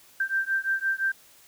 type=beating tone pair; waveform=sine; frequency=1568 / 1573.8 Hz; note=G6 / G6; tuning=0 / +6 cents; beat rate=5.8 Hz; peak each=-27 dBFS; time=0.2-1.12 s; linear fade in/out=5 ms; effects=white hiss -55 dBFS RMS until 1.47 s